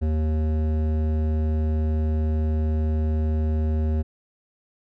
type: tone with hard clipping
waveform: sine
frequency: 77.78 Hz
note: D#2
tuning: in tune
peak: -22 dBFS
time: 0.01-4.03 s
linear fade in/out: 20 ms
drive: 13 dB
effects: none